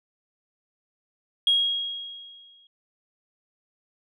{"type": "tone with exponential decay", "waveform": "sine", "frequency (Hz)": 3284, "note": "G#7", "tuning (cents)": -20, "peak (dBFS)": -15, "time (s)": [1.47, 2.67], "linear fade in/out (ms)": 2, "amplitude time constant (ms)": 260, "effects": ["tanh soft clip ceiling -12 dBFS"]}